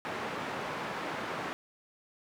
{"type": "band-pass noise", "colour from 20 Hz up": "white", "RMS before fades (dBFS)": -37, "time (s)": [0.05, 1.53], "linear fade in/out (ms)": 0, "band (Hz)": [150, 1400], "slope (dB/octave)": 12, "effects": []}